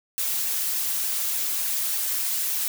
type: noise with flanger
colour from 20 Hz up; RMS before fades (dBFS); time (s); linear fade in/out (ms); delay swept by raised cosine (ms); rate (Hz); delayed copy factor
blue; -26; 0.18-2.68; 0; 1.1 to 5.2; 3.4; +0.5
effects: none